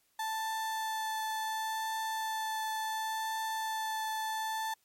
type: tone with vibrato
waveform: 35% pulse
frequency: 880 Hz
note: A5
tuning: in tune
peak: -31 dBFS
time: 0.19-4.74 s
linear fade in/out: 5 ms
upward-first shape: triangle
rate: 0.7 Hz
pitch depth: 10 cents each way
effects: white hiss -72 dBFS RMS until 4.84 s + MP3 64 kbps